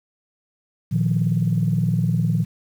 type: chord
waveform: sine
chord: Bb suspended fourth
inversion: none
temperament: just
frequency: 116.54 / 155.39 / 174.81 Hz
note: Bb2 / Eb3 / F3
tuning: 0 / -2 / +2 cents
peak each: -21 dBFS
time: 0.91-2.45 s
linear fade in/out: 20 ms
effects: tanh soft clip ceiling -9 dBFS + 8-bit